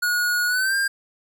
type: tone with pitch glide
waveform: square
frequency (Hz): 1450 to 1599.6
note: F#6 to G6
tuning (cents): -35 to +35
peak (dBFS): -20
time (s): 0.02-0.88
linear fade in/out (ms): 10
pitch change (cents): +170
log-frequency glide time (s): 0.47-0.76
effects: none